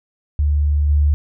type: tone with level steps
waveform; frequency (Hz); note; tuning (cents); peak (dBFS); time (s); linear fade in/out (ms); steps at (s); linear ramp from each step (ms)
sine; 73.42; D2; 0; -13 / -11; 0.39-1.14; 0; 0.89; 5
effects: none